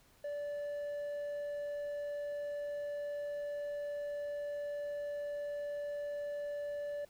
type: tone with hard clipping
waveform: sine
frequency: 581 Hz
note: D5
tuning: 19 cents flat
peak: -38 dBFS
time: 0.24-7.05 s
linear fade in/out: 5 ms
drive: 3 dB
effects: pink hiss -66 dBFS RMS until 7.09 s